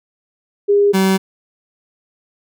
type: tone pair in turn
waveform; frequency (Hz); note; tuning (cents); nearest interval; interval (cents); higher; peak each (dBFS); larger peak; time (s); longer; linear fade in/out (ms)
sine / 30% pulse; 406.1 / 191.11; G#4 / G3; -39 / -44; octave + minor second; 1305; first; -9; neither; 0.68-0.93 / 0.93-1.18; neither; 20
effects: none